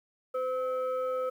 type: tone pair together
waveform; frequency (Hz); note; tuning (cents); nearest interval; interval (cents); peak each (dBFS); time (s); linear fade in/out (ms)
sine; 512 / 1290.2; C5 / E6; -38 / -38; octave + major third; 1600; -28 / -34; 0.34-1.3; 10
effects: tanh soft clip ceiling -24 dBFS + 10-bit